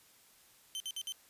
sawtooth tone bursts, 3084 Hz, G7, 29 cents flat, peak -34 dBFS, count 4, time 0.75-1.122 s, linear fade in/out 0 ms, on 51 ms, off 56 ms, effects white hiss -63 dBFS RMS until 1.29 s + resampled to 32000 Hz

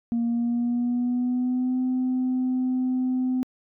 sine tone with pitch glide, 234.1 to 255.3 Hz, A#3 to C4, +8 to -42 cents, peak -20 dBFS, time 0.12-3.43 s, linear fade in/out 0 ms, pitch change +150 cents, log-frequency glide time 0.24-1.79 s, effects tanh soft clip ceiling -19 dBFS

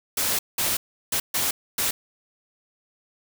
white noise bursts at uneven times, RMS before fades -24 dBFS, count 5, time 0.17-0.39 / 0.58-0.77 / 1.12-1.2 / 1.34-1.51 / 1.78-1.91 s, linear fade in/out 5 ms, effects none

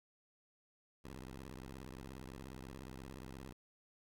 10% pulse tone with vibrato, 65.1 Hz, C2, 8 cents flat, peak -40 dBFS, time 1.04-3.53 s, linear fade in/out 10 ms, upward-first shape square, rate 17 Hz, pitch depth 220 cents each way, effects 12-bit

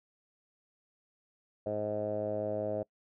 10% pulse tone with low-pass filter, 105.4 Hz, G#2, 26 cents sharp, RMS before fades -34 dBFS, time 1.66-2.83 s, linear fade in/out 5 ms, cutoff 600 Hz, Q 6.7, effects noise-tail reverb RT60 0.1 s tail -24 dB re dry

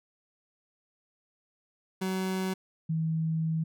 30% pulse / sine tone pair in turn, 188.1 / 160.78 Hz, F#3 / E3, +29 / -43 cents, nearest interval minor third, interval 272 cents, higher first, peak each -26 dBFS, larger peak neither, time 2.01-2.54 / 2.89-3.64 s, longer second, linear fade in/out 10 ms, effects none

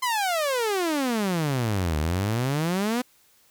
sawtooth exponential two-way sweep, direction down then up, 1046.5 to 73.8 to 255.5 Hz, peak -19 dBFS, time 0.02-3.02 s, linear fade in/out 10 ms, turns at 1.98 s, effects white hiss -60 dBFS RMS until 3.5 s

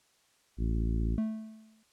harmonic tone, 56 Hz, A1, 31 cents sharp, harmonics 1 / 2 / 3 / 4 / 5 / 6 / 7, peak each -28 / -35 / -39 / -38 / -42 / -43 / -49 dBFS, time 0.57-1.19 s, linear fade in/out 50 ms
triangle tone with exponential decay, 219.1 Hz, A3, 7 cents flat, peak -23 dBFS, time 1.18-1.83 s, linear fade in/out 0 ms, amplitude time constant 140 ms
effects white hiss -68 dBFS RMS until 1.92 s + low-pass 9000 Hz 12 dB/octave

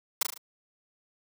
white noise with echo, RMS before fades -24 dBFS, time 0.21-0.23 s, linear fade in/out 5 ms, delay 37 ms, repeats 4, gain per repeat -5 dB, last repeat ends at 0.378 s, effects high-pass 200 Hz 12 dB/octave

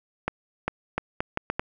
accelerating click train, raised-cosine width 0.5 ms, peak -10 dBFS, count 7, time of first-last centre 0.28-1.595 s, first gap 400 ms, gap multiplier 0.75, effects none

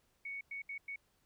sine tone bursts at uneven times, 2225 Hz, C#7, 6 cents sharp, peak -40 dBFS, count 4, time 0.25-0.41 / 0.51-0.62 / 0.69-0.78 / 0.88-0.96 s, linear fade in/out 5 ms, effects pink hiss -75 dBFS RMS until 1.25 s

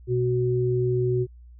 sine tone pair together, 123.47 / 370 Hz, B2 / F#4, 0 / 0 cents, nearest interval octave + perfect fifth, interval 1900 cents, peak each -23 dBFS, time 0.07-1.27 s, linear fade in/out 50 ms, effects added 60 Hz sine -44 dBFS peak until 1.59 s

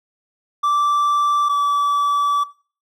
triangle tone pair in turn, 1168 / 1152.6 Hz, D6 / D6, -10 / -33 cents, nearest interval unison, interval 23 cents, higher first, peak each -13 dBFS, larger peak neither, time 0.63-1.49 / 1.49-2.44 s, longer second, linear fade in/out 10 ms, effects noise-tail reverb RT60 0.4 s tail -19 dB re dry

